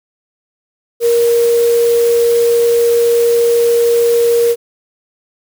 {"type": "tone in noise", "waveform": "sine", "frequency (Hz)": 470, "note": "A#4", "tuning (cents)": 14, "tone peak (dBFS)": -8, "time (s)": [1, 4.56], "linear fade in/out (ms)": 50, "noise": "white", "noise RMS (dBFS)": -26, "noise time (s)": [1, 4.56], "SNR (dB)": 15, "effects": []}